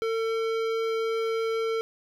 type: tone with hard clipping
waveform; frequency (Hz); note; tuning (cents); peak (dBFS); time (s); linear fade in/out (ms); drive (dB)
sine; 450.4; A4; +40; -27; 0.02-1.81; 0; 15
effects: none